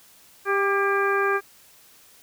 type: harmonic tone with a mistuned harmonic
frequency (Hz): 395.5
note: G4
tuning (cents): +15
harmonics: 1 / 2 / 3 / 4 / 5 / 6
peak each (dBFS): -23 / -31 / -25 / -25 / -38 / -33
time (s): 0.45-1.41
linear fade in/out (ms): 50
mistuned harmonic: 4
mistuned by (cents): +33
effects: white hiss -53 dBFS RMS until 2.22 s